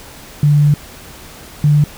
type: tone pair in turn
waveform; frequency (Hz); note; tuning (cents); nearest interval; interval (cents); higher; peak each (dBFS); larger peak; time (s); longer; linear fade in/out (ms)
sine; 146.83 / 147.94; D3 / D3; 0 / +13; unison; 13; second; -7; neither; 0.43-0.74 / 1.64-1.84; first; 2
effects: pink hiss -36 dBFS RMS until 1.97 s